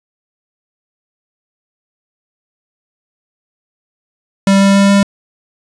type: tone with pitch steps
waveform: square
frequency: 196 / 197.14 / 198.28 / 199.43 Hz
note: G3 / G3 / G3 / G3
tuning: 0 / +10 / +20 / +30 cents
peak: -7 dBFS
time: 4.47-5.03 s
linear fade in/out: 2 ms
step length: 140 ms
effects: resampled to 22050 Hz + 8-bit